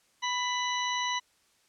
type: harmonic tone with a mistuned harmonic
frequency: 987.8 Hz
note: B5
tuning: in tune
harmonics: 1 / 2 / 3 / 4 / 6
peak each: -31 / -34 / -36 / -37 / -39 dBFS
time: 0.22-1.2 s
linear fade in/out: 20 ms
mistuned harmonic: 2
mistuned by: +16 cents
effects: white hiss -67 dBFS RMS until 1.68 s + low-pass 9000 Hz 12 dB/octave